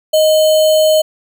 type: tone with sample-and-hold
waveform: sine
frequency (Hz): 623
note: D#5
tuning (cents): +2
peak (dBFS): -7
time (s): 0.13-1.02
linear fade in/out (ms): 10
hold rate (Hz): 3675
effects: none